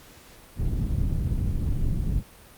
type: low-pass noise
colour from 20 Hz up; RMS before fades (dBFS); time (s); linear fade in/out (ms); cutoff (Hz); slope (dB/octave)
pink; -25; 0.56-2.23; 50; 150; 12
effects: pink hiss -50 dBFS RMS until 2.57 s + Opus 48 kbps